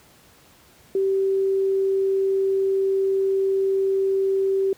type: tone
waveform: sine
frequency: 387.3 Hz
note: G4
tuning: 21 cents flat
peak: -18 dBFS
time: 0.95-4.73 s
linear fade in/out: 2 ms
effects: pink hiss -53 dBFS RMS until 4.77 s + high-pass 60 Hz 12 dB/octave